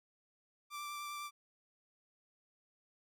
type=tone with vibrato; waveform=sawtooth; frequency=1174.7 Hz; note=D6; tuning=in tune; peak=-38 dBFS; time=0.7-1.31 s; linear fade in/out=50 ms; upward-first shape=triangle; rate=9.8 Hz; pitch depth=14 cents each way; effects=none